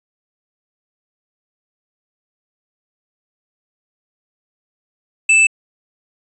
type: tone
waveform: square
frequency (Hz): 2637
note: E7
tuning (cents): 0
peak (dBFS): -9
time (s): 5.29-5.47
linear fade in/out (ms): 5
effects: resampled to 24000 Hz